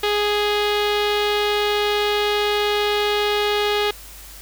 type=tone with low-pass filter; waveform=sawtooth; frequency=415.3 Hz; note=G#4; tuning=in tune; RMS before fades=-20 dBFS; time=0.03-3.91 s; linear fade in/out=5 ms; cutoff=3600 Hz; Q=2.8; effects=added 50 Hz sine -42 dBFS peak until 4.41 s + white hiss -41 dBFS RMS until 4.41 s